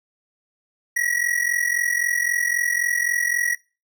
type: ring-modulated tone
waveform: square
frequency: 1919 Hz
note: A#6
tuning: 50 cents sharp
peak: -18 dBFS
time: 0.96-3.55 s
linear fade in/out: 5 ms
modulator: 21.9 Hz
effects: noise-tail reverb RT60 0.3 s tail -21 dB re dry